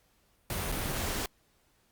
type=noise with dropouts; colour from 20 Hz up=pink; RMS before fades=-33 dBFS; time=0.5-1.26 s; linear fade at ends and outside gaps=2 ms; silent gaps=0.718-0.722 s; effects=pink hiss -69 dBFS RMS until 1.91 s + Opus 48 kbps